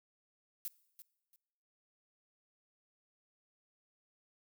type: noise with echo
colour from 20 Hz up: violet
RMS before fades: -40 dBFS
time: 0.65-0.68 s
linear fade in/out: 0 ms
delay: 340 ms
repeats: 2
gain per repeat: -13 dB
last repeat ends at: 1.36 s
effects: noise-tail reverb RT60 1.0 s tail -21 dB re dry